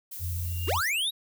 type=noise; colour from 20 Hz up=violet; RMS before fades=-39 dBFS; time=0.11-0.9 s; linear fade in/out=10 ms
type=tone; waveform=sine; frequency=87.5 Hz; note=F2; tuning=4 cents sharp; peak=-29 dBFS; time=0.19-0.82 s; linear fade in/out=50 ms
type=tone with exponential growth; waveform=triangle; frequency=2799 Hz; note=F7; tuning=3 cents sharp; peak=-30 dBFS; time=0.37-0.7 s; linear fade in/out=0 ms; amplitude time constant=71 ms
type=linear sweep; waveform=square; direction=up; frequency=254.2 to 3895 Hz; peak=-26 dBFS; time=0.67-1.11 s; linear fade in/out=20 ms
effects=none